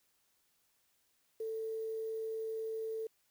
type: tone with quantisation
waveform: sine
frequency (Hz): 444.1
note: A4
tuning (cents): +16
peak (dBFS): -36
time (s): 1.4-3.07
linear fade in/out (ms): 5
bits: 10
effects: white hiss -75 dBFS RMS until 3.3 s